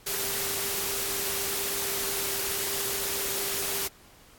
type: tone in noise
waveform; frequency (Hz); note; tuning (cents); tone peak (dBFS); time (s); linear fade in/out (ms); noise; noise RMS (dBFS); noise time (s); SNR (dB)
sine; 395.5; G4; +15; -39; 0.06-3.88; 10; white; -30; 0.06-3.88; -12
effects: pink hiss -55 dBFS RMS until 4.38 s + AAC 64 kbps